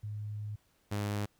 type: tone pair in turn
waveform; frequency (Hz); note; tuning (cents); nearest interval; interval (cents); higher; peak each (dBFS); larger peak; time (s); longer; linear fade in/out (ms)
sine / sawtooth; 105.1 / 102.94; G#2 / G#2; +21 / -15; unison; 36; first; -36 / -28; second; 0.03-0.56 / 0.91-1.26; first; 10
effects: pink hiss -71 dBFS RMS until 1.39 s